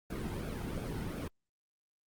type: noise with flanger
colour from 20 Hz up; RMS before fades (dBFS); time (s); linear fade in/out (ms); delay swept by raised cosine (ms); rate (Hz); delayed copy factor
brown; -38; 0.1-1.28; 5; 1 to 1.78; 2.8; -0.75
effects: Opus 32 kbps